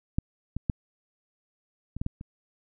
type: clicks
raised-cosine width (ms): 5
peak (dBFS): -12 / -18 / -12 / -23 / -17 / -16 / -27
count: 7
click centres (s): 0.185 / 0.566 / 0.698 / 1.966 / 2.015 / 2.064 / 2.211
effects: none